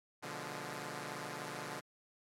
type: chord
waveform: 5% pulse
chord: B diminished seventh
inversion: none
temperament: equal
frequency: 123.47 / 146.83 / 174.61 / 207.7 Hz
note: B2 / D3 / F3 / Ab3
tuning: 0 / 0 / 0 / 0 cents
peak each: -37 / -34 / -36 / -38 dBFS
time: 0.22-1.81 s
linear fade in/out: 20 ms
effects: low-pass 12000 Hz 12 dB/octave + AAC 64 kbps